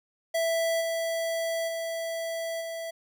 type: tone with level steps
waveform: square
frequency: 660 Hz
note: E5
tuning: 2 cents sharp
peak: -25 / -28 / -31 / -34 dBFS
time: 0.34-2.91 s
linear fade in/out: 10 ms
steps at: 0.8 / 1.67 / 2.6 s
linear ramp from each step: 20 ms
effects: none